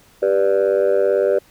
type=chord; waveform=sine; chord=G major; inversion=none; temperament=just; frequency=392 / 490 / 588 Hz; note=G4 / B4 / D5; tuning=0 / -14 / +2 cents; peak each=-16 dBFS; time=0.22-1.39 s; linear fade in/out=10 ms; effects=tanh soft clip ceiling -9 dBFS + pink hiss -52 dBFS RMS until 1.5 s